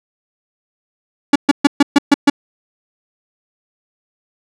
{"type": "tone bursts", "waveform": "45% pulse", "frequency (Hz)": 285, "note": "C#4", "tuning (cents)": 48, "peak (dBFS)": -5, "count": 7, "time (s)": [1.33, 2.299], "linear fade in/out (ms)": 5, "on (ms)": 27, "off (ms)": 130, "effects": ["low-pass 7000 Hz 12 dB/octave"]}